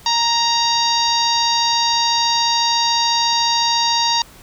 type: harmonic tone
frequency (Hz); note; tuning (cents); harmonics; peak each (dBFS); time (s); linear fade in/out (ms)
934; A#5; +3; 1 / 2 / 3 / 4 / 5 / 6 / 7; -18 / -29 / -28 / -21 / -20 / -25 / -29; 0.06-4.22; 2
effects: pink hiss -44 dBFS RMS until 4.42 s